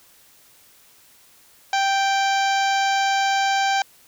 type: harmonic tone with a mistuned harmonic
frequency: 784 Hz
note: G5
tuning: in tune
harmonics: 1 / 2 / 3 / 4 / 5 / 6 / 7 / 8 / 9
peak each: -19 / -25 / -29 / -31 / -33 / -35 / -36 / -37 / -38 dBFS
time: 1.73-3.82 s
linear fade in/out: 2 ms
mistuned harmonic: 9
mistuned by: -15 cents
effects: white hiss -53 dBFS RMS until 4.07 s